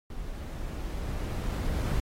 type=noise with level ramp; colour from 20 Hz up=brown; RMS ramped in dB=-39 to -27 dBFS; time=0.1-2 s; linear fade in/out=2 ms; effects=AAC 48 kbps